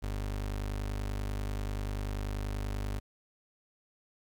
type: tone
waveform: 30% pulse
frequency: 50.3 Hz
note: G1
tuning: 45 cents sharp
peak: -30 dBFS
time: 0.02-3 s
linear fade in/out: 20 ms
effects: 11-bit